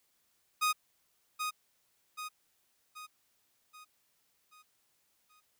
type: tone with echo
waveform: sawtooth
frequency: 1244.5 Hz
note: D#6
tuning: in tune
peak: -23 dBFS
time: 0.61-0.73 s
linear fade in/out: 20 ms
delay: 780 ms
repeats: 6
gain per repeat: -6 dB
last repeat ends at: 5.41 s
effects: white hiss -74 dBFS RMS until 5.59 s